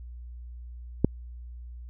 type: click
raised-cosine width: 3 ms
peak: -6 dBFS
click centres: 1.046 s
effects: added 60 Hz sine -39 dBFS peak until 1.89 s